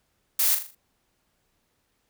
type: noise with echo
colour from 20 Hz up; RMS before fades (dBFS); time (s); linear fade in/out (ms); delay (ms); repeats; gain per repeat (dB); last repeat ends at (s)
blue; -22; 0.39-0.55; 5; 40; 5; -7; 0.75
effects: pink hiss -72 dBFS RMS until 2.09 s